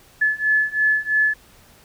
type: beating tone pair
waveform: sine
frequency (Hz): 1722 / 1725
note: A6 / A6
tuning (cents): -38 / -35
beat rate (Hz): 3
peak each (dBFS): -20 / -19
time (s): 0.21-1.34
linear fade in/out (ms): 10
effects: pink hiss -51 dBFS RMS until 1.84 s